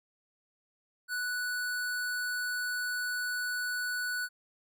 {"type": "tone", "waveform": "square", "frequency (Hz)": 1480, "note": "F#6", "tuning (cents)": 0, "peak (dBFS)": -32, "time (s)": [1.08, 4.29], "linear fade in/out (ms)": 50, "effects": []}